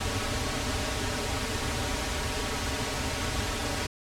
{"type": "noise with comb filter", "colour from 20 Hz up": "pink", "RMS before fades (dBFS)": -30, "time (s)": [0, 3.87], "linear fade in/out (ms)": 10, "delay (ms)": 5.8, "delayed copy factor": -0.95, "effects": ["low-pass 8000 Hz 12 dB/octave"]}